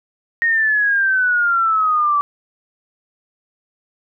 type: exponential sweep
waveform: sine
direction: down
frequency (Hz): 1867 to 1150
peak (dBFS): -13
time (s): 0.42-2.21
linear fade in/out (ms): 0
effects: none